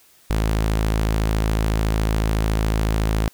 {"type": "tone", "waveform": "sawtooth", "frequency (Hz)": 53.9, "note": "A1", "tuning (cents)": -35, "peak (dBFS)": -14, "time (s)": [0.3, 3.28], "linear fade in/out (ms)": 0, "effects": ["white hiss -54 dBFS RMS until 3.33 s"]}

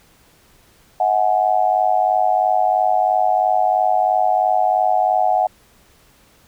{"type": "tone with amplitude modulation", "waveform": "sine", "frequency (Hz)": 740, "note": "F#5", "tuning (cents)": 0, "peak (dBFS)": -9, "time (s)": [1, 5.47], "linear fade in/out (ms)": 5, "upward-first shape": "sine", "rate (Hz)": 103, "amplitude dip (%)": 100, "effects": ["pink hiss -53 dBFS RMS until 6.47 s"]}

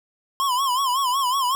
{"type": "tone with vibrato", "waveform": "square", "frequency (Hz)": 1046.5, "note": "C6", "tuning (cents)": 0, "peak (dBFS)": -20, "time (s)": [0.4, 1.55], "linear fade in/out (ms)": 0, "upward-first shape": "sine", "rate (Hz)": 5.4, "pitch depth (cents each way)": 120, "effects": []}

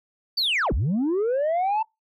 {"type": "linear two-way sweep", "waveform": "sine", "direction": "down then up", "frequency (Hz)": [4699, 41.06, 900], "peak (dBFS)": -18, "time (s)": [0.37, 1.83], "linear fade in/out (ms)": 10, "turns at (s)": 0.73, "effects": ["noise-tail reverb RT60 0.2 s tail -25 dB re dry", "tanh soft clip ceiling -19 dBFS"]}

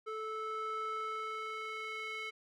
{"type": "tone with band-pass filter sweep", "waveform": "square", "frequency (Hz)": 436.9, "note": "A4", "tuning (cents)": -12, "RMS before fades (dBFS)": -40, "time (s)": [0.06, 2.31], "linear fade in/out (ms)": 20, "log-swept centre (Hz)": [970, 2300], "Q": 2.6, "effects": []}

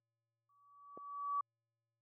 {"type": "tone with exponential growth", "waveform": "sine", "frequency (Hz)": 1143, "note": "D6", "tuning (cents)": -47, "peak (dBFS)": -32, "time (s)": [0.49, 1.41], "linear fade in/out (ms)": 5, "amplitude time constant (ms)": 200}
{"type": "click", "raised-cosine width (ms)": 2, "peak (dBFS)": -32, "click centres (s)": 0.975}
{"effects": ["added 115 Hz sine -70 dBFS peak until 2.01 s", "high-pass 400 Hz 12 dB/octave"]}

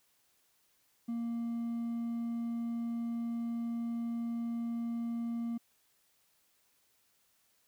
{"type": "tone with hard clipping", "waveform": "triangle", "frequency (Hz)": 233.1, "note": "A#3", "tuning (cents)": 0, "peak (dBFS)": -34, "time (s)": [1.08, 5.58], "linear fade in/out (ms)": 10, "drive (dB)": 5, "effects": ["white hiss -72 dBFS RMS until 7.67 s"]}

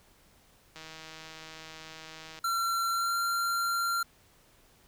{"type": "click train", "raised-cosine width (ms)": 0.2, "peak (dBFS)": -28, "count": 260, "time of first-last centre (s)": [0.76, 2.389], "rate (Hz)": 159}
{"type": "tone with pitch glide", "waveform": "square", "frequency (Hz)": [1362, 1378.6], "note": ["F6", "F6"], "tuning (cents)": [-44, -23], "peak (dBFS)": -28, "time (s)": [2.44, 4.03], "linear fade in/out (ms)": 5, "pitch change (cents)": 21, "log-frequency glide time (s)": [2.91, 3.16]}
{"effects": ["pink hiss -62 dBFS RMS until 4.87 s"]}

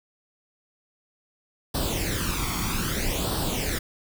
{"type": "noise with flanger", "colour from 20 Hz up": "pink", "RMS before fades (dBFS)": -27, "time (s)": [1.74, 3.79], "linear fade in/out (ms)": 10, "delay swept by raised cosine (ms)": [0.22, 0.9], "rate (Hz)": 0.62, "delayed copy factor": 0.7, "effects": []}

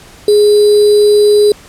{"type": "tone with sample-and-hold", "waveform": "sine", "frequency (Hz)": 415.7, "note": "G#4", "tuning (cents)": 2, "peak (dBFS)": -4, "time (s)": [0.28, 1.52], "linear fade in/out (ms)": 2, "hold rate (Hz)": 4410, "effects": ["pink hiss -38 dBFS RMS until 1.68 s", "low-pass 11000 Hz 12 dB/octave"]}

